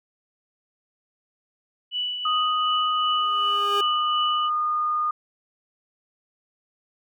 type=tone with tremolo; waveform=sine; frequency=2960 Hz; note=F#7; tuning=in tune; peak=-23 dBFS; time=1.91-4.5 s; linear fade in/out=50 ms; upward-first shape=triangle; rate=2.7 Hz; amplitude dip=50%
type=tone with pitch glide; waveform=sine; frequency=1244.5 to 1223.1 Hz; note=D#6 to D#6; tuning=0 to -30 cents; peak=-21 dBFS; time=2.25-5.11 s; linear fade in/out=5 ms; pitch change=-30 cents; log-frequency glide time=2.95-3.86 s
type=tone with exponential growth; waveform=40% pulse; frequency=406.1 Hz; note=G#4; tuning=39 cents flat; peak=-24 dBFS; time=2.98-3.81 s; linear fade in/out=5 ms; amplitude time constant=180 ms
effects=none